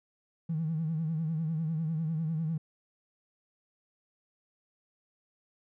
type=tone with vibrato; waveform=triangle; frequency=160 Hz; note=D#3; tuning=49 cents sharp; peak=-25 dBFS; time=0.49-2.58 s; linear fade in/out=10 ms; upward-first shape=triangle; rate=10 Hz; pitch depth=97 cents each way; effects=tanh soft clip ceiling -26 dBFS